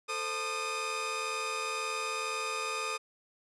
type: tone cluster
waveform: sawtooth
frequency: 442 / 521 / 1219 / 2520 Hz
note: A4 / C5 / D#6 / D#7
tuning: +8 / -7 / -36 / +21 cents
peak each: -36 / -39 / -31 / -36 dBFS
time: 0.08-2.98 s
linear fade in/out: 20 ms
effects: resampled to 22050 Hz